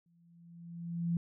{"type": "tone with exponential growth", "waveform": "sine", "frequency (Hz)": 170, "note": "F3", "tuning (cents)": -46, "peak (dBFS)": -27, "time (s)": [0.06, 1.17], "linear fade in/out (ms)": 2, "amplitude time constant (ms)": 240, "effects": []}